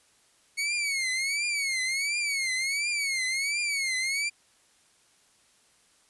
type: tone with vibrato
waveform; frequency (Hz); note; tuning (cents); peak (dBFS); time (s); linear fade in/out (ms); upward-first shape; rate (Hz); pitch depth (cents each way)
sawtooth; 2209; C#7; -7; -23; 0.57-4.3; 20; triangle; 1.4; 160
effects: white hiss -63 dBFS RMS until 6.09 s + resampled to 24000 Hz